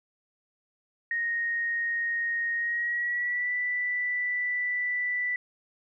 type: tone with pitch glide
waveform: sine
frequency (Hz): 1864.7 to 1975.6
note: A#6 to B6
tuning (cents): 0 to 0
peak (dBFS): -26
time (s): 1.11-5.36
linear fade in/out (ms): 2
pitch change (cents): +100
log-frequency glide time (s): 2.55-3.53
effects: none